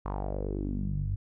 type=tone with low-pass filter sweep; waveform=sawtooth; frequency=49.25 Hz; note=G1; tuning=9 cents sharp; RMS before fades=-32 dBFS; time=0.05-1.16 s; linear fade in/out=10 ms; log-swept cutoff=1100 to 100 Hz; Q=4.2; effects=none